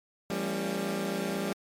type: tone cluster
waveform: 20% pulse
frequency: 170.3 / 198.4 / 228.7 / 279.8 Hz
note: F3 / G3 / A#3 / C#4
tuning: -43 / +21 / -33 / +16 cents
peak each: -32 / -27 / -34 / -33 dBFS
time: 0.3-1.53 s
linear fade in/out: 2 ms
effects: MP3 64 kbps